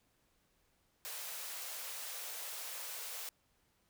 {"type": "high-pass noise", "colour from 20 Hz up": "white", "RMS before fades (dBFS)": -44, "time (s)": [1.05, 3.29], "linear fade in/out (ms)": 0, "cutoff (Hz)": 440, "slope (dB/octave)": 96, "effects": ["pink hiss -75 dBFS RMS until 3.89 s"]}